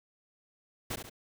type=noise with echo; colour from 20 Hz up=pink; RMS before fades=-35 dBFS; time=0.9-0.96 s; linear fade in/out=10 ms; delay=69 ms; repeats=2; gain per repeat=-6 dB; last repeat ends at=1.098 s; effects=none